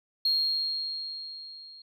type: tone with level ramp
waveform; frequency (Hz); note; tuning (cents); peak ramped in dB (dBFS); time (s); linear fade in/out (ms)
sine; 4251; C8; +27; -20 to -46; 0.25-1.82; 5
effects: tanh soft clip ceiling -19 dBFS